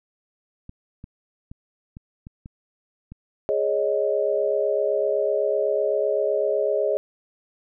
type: clicks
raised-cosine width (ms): 5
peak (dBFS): -26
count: 7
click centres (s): 0.694 / 1.041 / 1.515 / 1.969 / 2.269 / 2.459 / 3.12
type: chord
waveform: sine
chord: Ab suspended fourth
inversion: none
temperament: equal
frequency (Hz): 415.3 / 554.4 / 622.3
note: Ab4 / Db5 / Eb5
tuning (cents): 0 / 0 / 0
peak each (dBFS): -24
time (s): 3.49-6.97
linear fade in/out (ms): 0
effects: none